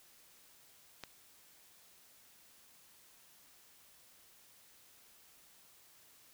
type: click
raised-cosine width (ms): 0.2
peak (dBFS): -26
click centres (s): 1.037
effects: white hiss -63 dBFS RMS until 6.33 s